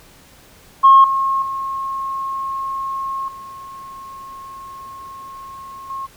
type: tone with level steps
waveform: sine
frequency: 1080 Hz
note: C#6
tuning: 45 cents flat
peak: -4 / -15 / -21 / -32 / -24 dBFS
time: 0.83-6.07 s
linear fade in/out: 20 ms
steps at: 1.04 / 1.42 / 3.28 / 5.9 s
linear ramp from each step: 2 ms
effects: tanh soft clip ceiling 0 dBFS + pink hiss -47 dBFS RMS until 6.16 s